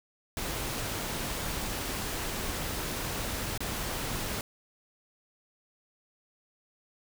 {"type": "noise with dropouts", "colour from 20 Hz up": "pink", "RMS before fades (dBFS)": -34, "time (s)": [0.37, 4.41], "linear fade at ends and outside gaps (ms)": 1, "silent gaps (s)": [3.577, 3.605], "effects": []}